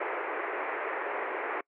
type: band-pass noise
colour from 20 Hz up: pink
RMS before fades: -34 dBFS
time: 0-1.61 s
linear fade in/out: 5 ms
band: 350 to 2300 Hz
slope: 48 dB/octave
effects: noise-tail reverb RT60 0.1 s tail -26 dB re dry